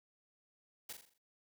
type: noise with echo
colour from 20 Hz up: white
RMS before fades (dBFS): -45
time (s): 0.89-0.93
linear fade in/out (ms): 5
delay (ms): 42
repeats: 6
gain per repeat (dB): -6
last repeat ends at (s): 1.182
effects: high-pass 100 Hz 12 dB/octave